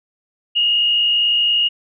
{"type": "tone with frequency modulation", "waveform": "sine", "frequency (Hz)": 2863, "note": "F7", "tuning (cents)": 42, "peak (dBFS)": -13, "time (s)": [0.55, 1.69], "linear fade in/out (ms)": 20, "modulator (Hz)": 58.1, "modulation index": 0.91, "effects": []}